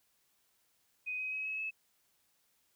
sine tone with pitch steps, 2501 / 2524 / 2548 / 2571 / 2595 Hz, D#7 / D#7 / D#7 / E7 / E7, +8 / +24 / +41 / -44 / -28 cents, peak -35 dBFS, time 1.06-1.71 s, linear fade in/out 20 ms, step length 130 ms, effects white hiss -74 dBFS RMS until 2.75 s

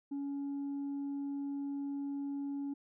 sine tone with tanh clipping, 280.9 Hz, C#4, 23 cents sharp, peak -36 dBFS, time 0.11-2.74 s, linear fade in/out 10 ms, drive 1 dB, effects none

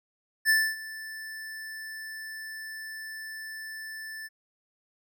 square tone with ADSR envelope, 1760 Hz, A6, in tune, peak -19 dBFS, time 0.45-4.29 s, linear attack 44 ms, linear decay 260 ms, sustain -19 dB, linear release 31 ms, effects none

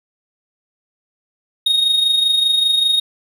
triangle tone with amplitude modulation, 3729 Hz, A#7, in tune, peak -9 dBFS, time 1.66-3 s, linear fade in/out 5 ms, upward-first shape sine, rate 25.1 Hz, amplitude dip 50%, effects none

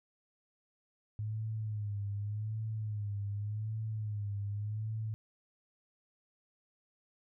sine tone with vibrato, 105.5 Hz, G#2, 28 cents sharp, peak -34 dBFS, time 1.19-5.14 s, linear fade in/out 0 ms, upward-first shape sine, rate 0.86 Hz, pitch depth 75 cents each way, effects none

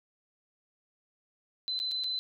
sine tone with dropouts, 4037 Hz, B7, 37 cents sharp, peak -30 dBFS, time 1.68-2.19 s, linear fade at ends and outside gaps 0 ms, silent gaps 1.791-1.8 / 1.913-1.918 / 2.037-2.042 s, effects none

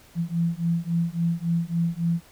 sine beating tone pair, 167 / 170.6 Hz, E3 / F3, +23 / -40 cents, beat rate 3.6 Hz, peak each -25 dBFS, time 0.15-2.21 s, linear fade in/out 50 ms, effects pink hiss -53 dBFS RMS until 2.31 s

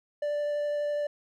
triangle tone with vibrato, 587.3 Hz, D5, in tune, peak -25 dBFS, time 0.22-1.07 s, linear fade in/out 5 ms, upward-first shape triangle, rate 12 Hz, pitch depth 8 cents each way, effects none

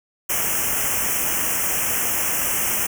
white band-stop noise, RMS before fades -22 dBFS, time 0.29-2.87 s, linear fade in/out 10 ms, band 3100 to 5500 Hz, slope 96 dB/octave, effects none

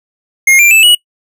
square tone with pitch steps, 2137 / 2371 / 2631 / 2919 Hz, C7 / D7 / E7 / F#7, +36 / +16 / -4 / -24 cents, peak -4 dBFS, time 0.47-0.95 s, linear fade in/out 5 ms, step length 120 ms, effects noise-tail reverb RT60 0.1 s tail -22 dB re dry

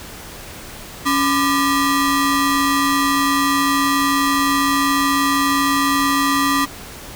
30% pulse ring-modulated tone, 734 Hz, F#5, 14 cents flat, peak -9 dBFS, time 1.05-6.66 s, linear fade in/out 20 ms, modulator 456 Hz, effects pink hiss -35 dBFS RMS until 7.15 s

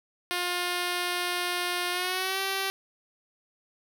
5% pulse tone with pitch glide, 355.1 to 387.2 Hz, F4 to G4, +29 to -21 cents, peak -16 dBFS, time 0.31-2.7 s, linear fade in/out 0 ms, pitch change +150 cents, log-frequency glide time 1.91-2.4 s, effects none

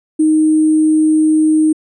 sine tone with sample-and-hold, 311.1 Hz, D#4, in tune, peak -8 dBFS, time 0.19-1.73 s, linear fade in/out 10 ms, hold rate 8820 Hz, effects resampled to 24000 Hz

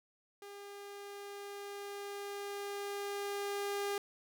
sawtooth tone with level ramp, 403.4 Hz, G4, 50 cents sharp, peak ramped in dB -44 to -30 dBFS, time 0.42-3.98 s, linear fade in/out 2 ms, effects none

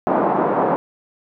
white band-pass noise, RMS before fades -18 dBFS, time 0.07-0.76 s, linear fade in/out 0 ms, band 180 to 950 Hz, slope 24 dB/octave, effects none

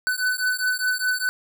square beating tone pair, 1500 / 1504.9 Hz, F#6 / F#6, +23 / +29 cents, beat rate 4.9 Hz, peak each -25 dBFS, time 0.07-1.29 s, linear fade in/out 0 ms, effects none

